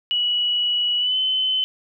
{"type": "tone with pitch glide", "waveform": "sine", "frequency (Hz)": [2932, 3046], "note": ["F#7", "F#7"], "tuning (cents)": [-16, 50], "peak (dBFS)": -18, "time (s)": [0.11, 1.64], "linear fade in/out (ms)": 0, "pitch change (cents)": 66, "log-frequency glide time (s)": [0.98, 1.17], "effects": []}